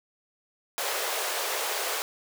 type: high-pass noise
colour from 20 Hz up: pink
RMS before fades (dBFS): -30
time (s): 0.78-2.02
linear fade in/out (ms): 0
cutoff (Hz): 410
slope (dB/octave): 48
effects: none